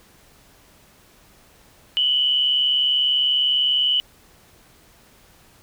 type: tone pair together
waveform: sine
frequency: 2960 / 3100 Hz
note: F#7 / G7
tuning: 0 / -20 cents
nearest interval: minor second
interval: 80 cents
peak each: -17 / -24 dBFS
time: 1.97-4 s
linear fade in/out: 0 ms
effects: pink hiss -53 dBFS RMS until 5.62 s